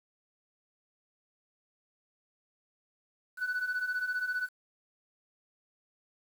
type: beating tone pair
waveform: sine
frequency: 1479 / 1494 Hz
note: F#6 / F#6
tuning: -1 / +16 cents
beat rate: 15 Hz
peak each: -34 / -30 dBFS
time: 3.37-4.49 s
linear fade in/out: 50 ms
effects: tanh soft clip ceiling -27 dBFS + 9-bit